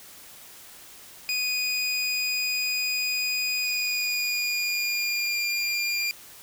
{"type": "tone with pitch glide", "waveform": "25% pulse", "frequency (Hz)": [2475, 2399], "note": ["D#7", "D7"], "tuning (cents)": [-10, 36], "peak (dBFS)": -21, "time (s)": [1.29, 6.11], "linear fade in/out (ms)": 0, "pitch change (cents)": -54, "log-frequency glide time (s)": [3.61, 5.4], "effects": ["white hiss -47 dBFS RMS until 6.42 s"]}